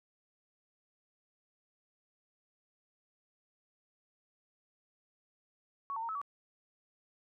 sine tone with pitch steps, 1115 / 898 / 923 / 1297 / 1141 Hz, C#6 / A5 / A#5 / E6 / C#6, +10 / +35 / -17 / -28 / +50 cents, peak -35 dBFS, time 5.9-6.215 s, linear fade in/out 0 ms, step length 63 ms, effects none

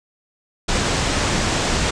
pink low-pass noise, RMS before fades -20 dBFS, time 0.68-1.91 s, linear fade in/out 10 ms, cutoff 8300 Hz, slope 48 dB/octave, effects none

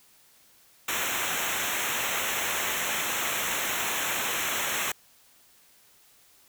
pink noise with comb filter, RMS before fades -29 dBFS, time 0.88-4.92 s, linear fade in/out 5 ms, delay 0.21 ms, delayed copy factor -1, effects white hiss -59 dBFS RMS until 6.48 s

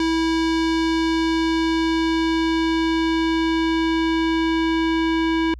square tone with low-pass filter sweep, 326 Hz, E4, 19 cents flat, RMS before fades -20 dBFS, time 0-5.54 s, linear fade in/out 2 ms, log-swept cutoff 4900 to 3000 Hz, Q 1.3, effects added 60 Hz sine -35 dBFS peak until 5.59 s

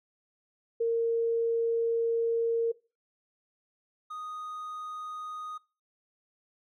sine / triangle tone pair in turn, 461 / 1242.1 Hz, A#4 / D#6, -19 / -3 cents, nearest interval octave + perfect fourth, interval 1716 cents, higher second, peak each -24 / -35 dBFS, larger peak first, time 0.8-2.72 / 4.1-5.58 s, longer first, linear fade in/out 10 ms, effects noise-tail reverb RT60 0.3 s tail -20 dB re dry

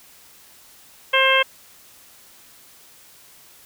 harmonic tone, 531 Hz, C5, 25 cents sharp, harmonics 1 / 2 / 3 / 4 / 5 / 6, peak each -21 / -21 / -21 / -21 / -21 / -21 dBFS, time 1.13-1.43 s, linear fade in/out 10 ms, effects white hiss -49 dBFS RMS until 3.65 s

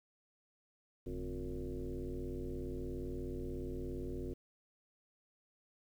sine tone with frequency modulation, 164.81 Hz, E3, in tune, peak -38 dBFS, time 1.06-4.34 s, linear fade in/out 10 ms, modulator 96.9 Hz, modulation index 2.8, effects 11-bit

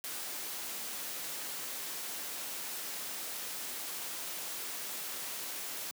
white noise, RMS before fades -40 dBFS, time 0.04-5.91 s, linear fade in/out 0 ms, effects high-pass 200 Hz 12 dB/octave

